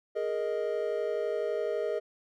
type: chord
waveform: triangle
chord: Ab suspended second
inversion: none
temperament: just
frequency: 415.3 / 467.2 / 623 Hz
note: Ab4 / Bb4 / Eb5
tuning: 0 / +4 / +2 cents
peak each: -31 dBFS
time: 0.15-2 s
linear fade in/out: 20 ms
effects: none